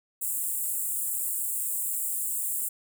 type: high-pass noise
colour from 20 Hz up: pink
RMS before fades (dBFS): -30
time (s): 0.21-2.69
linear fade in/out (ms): 10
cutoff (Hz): 7500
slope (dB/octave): 96
effects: none